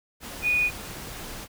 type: tone in noise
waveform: sine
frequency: 2466 Hz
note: D#7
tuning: 16 cents flat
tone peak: -20 dBFS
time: 0.42-0.71 s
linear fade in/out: 50 ms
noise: pink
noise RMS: -38 dBFS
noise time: 0.2-1.48 s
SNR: +15 dB
effects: none